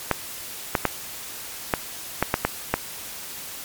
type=clicks; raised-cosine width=0.5 ms; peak=-3 dBFS; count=8; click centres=0.113 / 0.752 / 0.853 / 1.738 / 2.226 / 2.341 / 2.45 / 2.74 s; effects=white hiss -36 dBFS RMS until 3.64 s + MP3 96 kbps